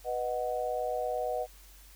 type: chord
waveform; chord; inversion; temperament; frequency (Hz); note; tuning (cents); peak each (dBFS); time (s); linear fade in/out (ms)
sine; B major; none; equal; 493.9 / 622.3 / 740; B4 / D#5 / F#5; 0 / 0 / 0; -34; 0.04-1.47; 50
effects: added 48 Hz sine -53 dBFS peak until 1.95 s + white hiss -57 dBFS RMS until 1.95 s